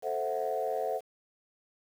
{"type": "chord", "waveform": "sine", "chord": "F# half-diminished seventh", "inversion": "first", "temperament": "equal", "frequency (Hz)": [440, 523.3, 659.3, 740], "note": ["A4", "C5", "E5", "F#5"], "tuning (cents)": [0, 0, 0, 0], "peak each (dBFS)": -34, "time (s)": [0.02, 1.01], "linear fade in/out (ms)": 50, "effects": ["tanh soft clip ceiling -21 dBFS", "9-bit"]}